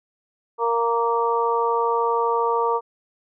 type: harmonic tone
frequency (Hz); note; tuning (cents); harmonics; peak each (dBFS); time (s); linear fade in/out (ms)
232.7; A#3; -3; 2 / 3 / 4 / 5; -22 / -32 / -22 / -25; 0.58-2.81; 50
effects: none